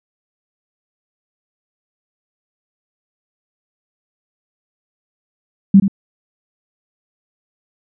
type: tone with echo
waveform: sine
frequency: 196 Hz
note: G3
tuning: in tune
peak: -3 dBFS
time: 5.74-5.8 s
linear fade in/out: 5 ms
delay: 81 ms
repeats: 1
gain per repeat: -9 dB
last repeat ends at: 5.881 s
effects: none